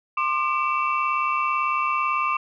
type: tone cluster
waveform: sine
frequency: 1058 / 1196 / 2294 / 2687 Hz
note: C6 / D6 / D7 / E7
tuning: +19 / +31 / -41 / +33 cents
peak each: -25 / -23 / -32 / -28 dBFS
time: 0.17-2.37 s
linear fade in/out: 5 ms
effects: tanh soft clip ceiling -10 dBFS